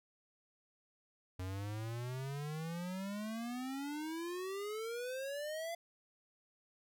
square exponential sweep, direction up, 90.6 to 686 Hz, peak -40 dBFS, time 1.39-5.75 s, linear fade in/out 5 ms, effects none

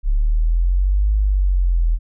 sine exponential two-way sweep, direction up then down, 34.65 to 52.2 to 39.88 Hz, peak -13 dBFS, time 0.03-1.99 s, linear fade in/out 50 ms, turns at 1.12 s, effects none

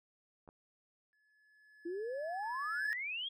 clicks, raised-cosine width 1 ms, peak -42 / -40 dBFS, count 2, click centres 0.477 / 0.489 s
triangle tone with exponential growth, 1711 Hz, A6, 49 cents flat, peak -32 dBFS, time 1.13-2.93 s, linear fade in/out 0 ms, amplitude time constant 390 ms
sine exponential sweep, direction up, 329.6 to 3347 Hz, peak -37 dBFS, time 1.85-3.29 s, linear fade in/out 10 ms
effects none

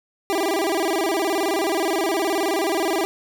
25% pulse tone with vibrato, 360 Hz, F#4, 47 cents flat, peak -16 dBFS, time 0.3-3.05 s, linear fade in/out 0 ms, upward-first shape square, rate 19 Hz, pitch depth 170 cents each way, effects none

